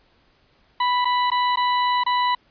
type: tone with dropouts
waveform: 40% pulse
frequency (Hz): 987.8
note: B5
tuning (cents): 0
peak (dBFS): -17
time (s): 0.8-2.35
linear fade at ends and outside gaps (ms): 5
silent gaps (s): 1.047-1.053 / 1.303-1.316 / 1.559-1.571 / 2.037-2.063
effects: pink hiss -60 dBFS RMS until 2.5 s + resampled to 11025 Hz